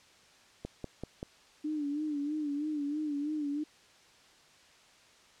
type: click train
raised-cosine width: 2 ms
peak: -24 dBFS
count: 4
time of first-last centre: 0.65-1.229 s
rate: 5.18 Hz
type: tone with vibrato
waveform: sine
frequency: 296.1 Hz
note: D4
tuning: 14 cents sharp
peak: -31 dBFS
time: 1.64-3.64 s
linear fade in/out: 10 ms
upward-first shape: sine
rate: 3.1 Hz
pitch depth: 72 cents each way
effects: white hiss -60 dBFS RMS until 5.4 s + low-pass 6000 Hz 12 dB/octave